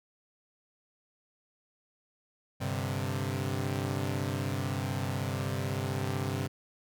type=chord; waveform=sawtooth; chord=G suspended fourth; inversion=none; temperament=equal; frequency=98 / 130.81 / 146.83 Hz; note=G2 / C3 / D3; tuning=0 / 0 / 0 cents; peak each=-30 / -30 / -34 dBFS; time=2.6-6.48 s; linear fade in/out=20 ms; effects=none